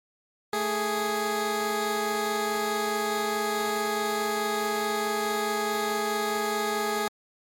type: tone pair together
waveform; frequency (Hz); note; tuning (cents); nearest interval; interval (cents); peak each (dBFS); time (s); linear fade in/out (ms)
15% pulse; 220 / 415.3; A3 / G#4; 0 / 0; major seventh; 1100; -26 / -20; 0.53-7.08; 2
effects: MP3 64 kbps